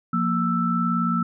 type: tone cluster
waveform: sine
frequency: 175.3 / 233.8 / 1323 Hz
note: F3 / A#3 / E6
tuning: +7 / +5 / +6 cents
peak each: -24 dBFS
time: 0.13-1.23 s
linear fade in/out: 5 ms
effects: none